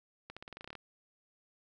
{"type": "accelerating click train", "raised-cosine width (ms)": 0.3, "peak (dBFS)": -29, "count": 12, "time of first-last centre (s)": [0.3, 0.753], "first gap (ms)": 66, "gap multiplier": 0.9, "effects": []}